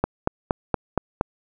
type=click train; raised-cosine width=1 ms; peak=-5 dBFS; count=6; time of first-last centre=0.04-1.211 s; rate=4.27 Hz; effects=none